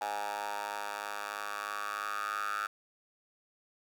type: tone with high-pass filter sweep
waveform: 10% pulse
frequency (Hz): 103.1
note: G#2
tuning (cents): -12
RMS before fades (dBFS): -37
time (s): 0.01-2.67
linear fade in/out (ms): 5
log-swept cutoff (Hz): 850 to 1300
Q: 9.6
effects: none